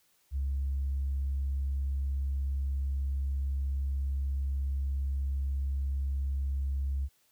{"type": "tone", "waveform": "sine", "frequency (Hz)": 68.4, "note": "C#2", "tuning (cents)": -23, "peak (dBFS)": -27, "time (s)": [0.31, 7.09], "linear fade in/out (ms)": 50, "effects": ["tanh soft clip ceiling -25 dBFS", "white hiss -69 dBFS RMS until 7.31 s"]}